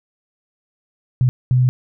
sine tone bursts at uneven times, 126.4 Hz, B2, 41 cents sharp, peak -11 dBFS, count 2, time 1.21-1.29 / 1.51-1.69 s, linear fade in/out 0 ms, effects none

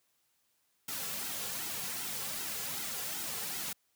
white noise with flanger, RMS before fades -38 dBFS, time 0.88-3.73 s, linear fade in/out 5 ms, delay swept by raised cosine 1.7 to 3.3 ms, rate 2.6 Hz, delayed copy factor -0.7, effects white hiss -75 dBFS RMS until 3.95 s + high-pass 60 Hz 12 dB/octave

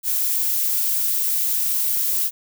violet noise, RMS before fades -21 dBFS, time 0.03-2.31 s, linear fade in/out 50 ms, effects none

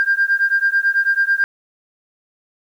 sine beating tone pair, 1592 / 1601.1 Hz, G6 / G6, +26 / +36 cents, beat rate 9.1 Hz, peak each -16 dBFS, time 0-1.44 s, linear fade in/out 0 ms, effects tanh soft clip ceiling -7 dBFS + 8-bit

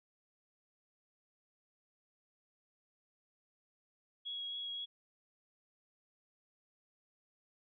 sine tone with vibrato, 3322 Hz, G#7, in tune, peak -39 dBFS, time 4.25-4.86 s, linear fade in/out 20 ms, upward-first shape triangle, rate 3.8 Hz, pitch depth 13 cents each way, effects none

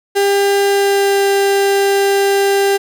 35% pulse tone with pitch glide, 399.4 to 396.6 Hz, G4 to G4, +32 to +20 cents, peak -9 dBFS, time 0.15-2.78 s, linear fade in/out 20 ms, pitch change -12 cents, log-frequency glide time 0.65-1.26 s, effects none

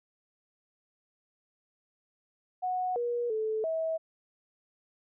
sine tone with pitch steps, 735 / 479.1 / 436.4 / 646 Hz, F#5 / A#4 / A4 / E5, -12 / +47 / -14 / -35 cents, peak -28 dBFS, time 2.62-3.98 s, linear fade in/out 20 ms, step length 340 ms, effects none

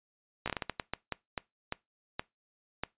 slowing click train, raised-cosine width 0.3 ms, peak -16 dBFS, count 14, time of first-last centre 0.46-2.836 s, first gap 16 ms, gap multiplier 1.36, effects noise-tail reverb RT60 0.2 s tail -22 dB re dry + resampled to 8000 Hz

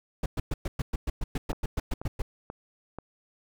brown noise bursts, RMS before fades -28 dBFS, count 15, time 0.23-2.22 s, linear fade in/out 5 ms, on 30 ms, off 110 ms
click train, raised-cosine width 1 ms, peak -23 dBFS, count 4, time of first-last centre 1.53-2.986 s, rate 2.06 Hz
effects none

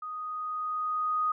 sine tone with level ramp, 1244.5 Hz, D#6, in tune, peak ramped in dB -35 to -24 dBFS, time 0.02-1.32 s, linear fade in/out 5 ms, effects none

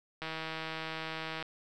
click train, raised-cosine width 0.3 ms, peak -22 dBFS, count 194, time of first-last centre 0.22-1.426 s, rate 160 Hz, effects none

